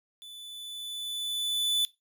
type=tone with level ramp; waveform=45% pulse; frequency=3487 Hz; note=A7; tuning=16 cents flat; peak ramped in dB=-44 to -23 dBFS; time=0.22-1.85 s; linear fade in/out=0 ms; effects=noise-tail reverb RT60 0.2 s tail -19 dB re dry